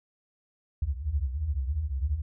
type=tone cluster; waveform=sine; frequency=65.2 / 67.7 / 76.7 / 79.8 Hz; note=C2 / C#2 / D#2 / D#2; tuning=-5 / -40 / -24 / +44 cents; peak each=-31 / -36 / -31 / -34 dBFS; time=0.82-2.22 s; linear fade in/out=5 ms; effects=none